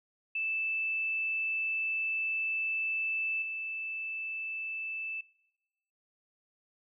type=tone with level steps; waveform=sine; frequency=2637 Hz; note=E7; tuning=in tune; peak=-30 / -35 dBFS; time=0.35-5.21 s; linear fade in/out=5 ms; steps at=3.42 s; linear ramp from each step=2 ms; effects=noise-tail reverb RT60 1.0 s tail -23 dB re dry